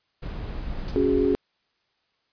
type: noise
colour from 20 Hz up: brown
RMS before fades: -32 dBFS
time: 0.22-1.35 s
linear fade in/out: 10 ms
type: noise with exponential decay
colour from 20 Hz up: violet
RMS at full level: -26 dBFS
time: 0.88-1.06 s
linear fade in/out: 0 ms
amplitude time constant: 39 ms
type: chord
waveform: sine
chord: C# suspended fourth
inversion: none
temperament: just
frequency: 277.2 / 369.6 / 415.8 Hz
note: C#4 / F#4 / G#4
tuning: 0 / -2 / +2 cents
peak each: -23 dBFS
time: 0.96-1.35 s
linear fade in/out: 0 ms
effects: white hiss -71 dBFS RMS until 2.32 s + resampled to 11025 Hz